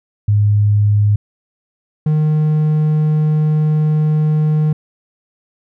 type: tone pair in turn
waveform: sine / triangle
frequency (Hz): 103.83 / 153.46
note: G#2 / D#3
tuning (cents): 0 / -24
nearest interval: perfect fifth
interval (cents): 676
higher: second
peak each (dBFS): -9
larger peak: neither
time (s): 0.28-1.16 / 2.06-4.73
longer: second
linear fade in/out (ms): 5
effects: none